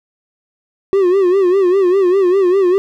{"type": "tone with vibrato", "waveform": "triangle", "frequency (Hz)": 374.4, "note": "F#4", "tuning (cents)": 20, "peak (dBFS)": -7, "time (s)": [0.93, 2.78], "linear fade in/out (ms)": 0, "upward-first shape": "sine", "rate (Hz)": 5, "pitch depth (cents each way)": 110, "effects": []}